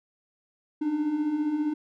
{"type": "beating tone pair", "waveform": "triangle", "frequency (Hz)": [287.7, 302.7], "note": ["D4", "D#4"], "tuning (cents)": [-36, -48], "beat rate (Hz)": 15, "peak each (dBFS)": [-31, -23], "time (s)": [0.81, 1.74], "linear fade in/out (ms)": 10, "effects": []}